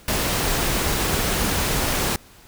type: noise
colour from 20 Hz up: pink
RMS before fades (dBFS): -22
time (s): 0.08-2.16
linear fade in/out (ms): 2
effects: pink hiss -49 dBFS RMS until 2.47 s